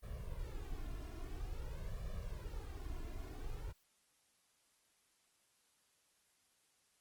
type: noise with flanger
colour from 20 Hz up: brown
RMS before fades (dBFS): -44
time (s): 0.02-3.73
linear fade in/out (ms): 20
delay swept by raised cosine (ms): 1.7 to 2.9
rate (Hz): 0.49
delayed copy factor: +0.9
effects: white hiss -75 dBFS RMS until 7 s + Opus 32 kbps